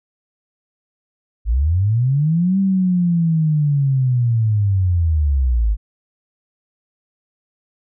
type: linear two-way sweep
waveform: sine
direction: up then down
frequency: 49.68 to 196 to 49.68 Hz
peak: -13 dBFS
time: 1.45-5.77 s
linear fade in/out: 50 ms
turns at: 2.59 s
effects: none